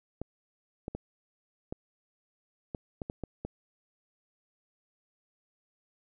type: clicks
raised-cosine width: 2 ms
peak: -22 dBFS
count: 9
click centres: 0.216 / 0.881 / 0.95 / 1.725 / 2.748 / 3.018 / 3.099 / 3.237 / 3.45 s
effects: none